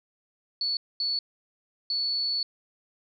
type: tone bursts at uneven times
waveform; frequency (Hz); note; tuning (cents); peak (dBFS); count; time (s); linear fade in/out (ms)
sine; 4435; C#8; 0; -25; 3; 0.61-0.77 / 1-1.19 / 1.9-2.43; 2
effects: none